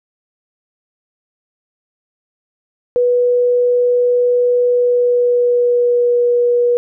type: tone with pitch glide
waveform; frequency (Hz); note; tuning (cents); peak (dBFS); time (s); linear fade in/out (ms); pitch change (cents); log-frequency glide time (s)
sine; 489.7 to 483; B4 to B4; -15 to -39; -10; 2.96-6.77; 0; -24; 4.67-6.18
effects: none